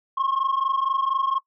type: tone pair together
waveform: sine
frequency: 1062.8 / 1087 Hz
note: C6 / C#6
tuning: +27 / -34 cents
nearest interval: unison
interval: 39 cents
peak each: -22 dBFS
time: 0.17-1.39 s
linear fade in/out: 10 ms
effects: noise-tail reverb RT60 0.1 s tail -18 dB re dry + tanh soft clip ceiling -17 dBFS